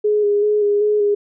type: tone with vibrato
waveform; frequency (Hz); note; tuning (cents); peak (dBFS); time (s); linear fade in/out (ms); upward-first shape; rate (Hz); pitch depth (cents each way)
sine; 415.3; G#4; 0; -13; 0.04-1.15; 10; square; 2.6; 21
effects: none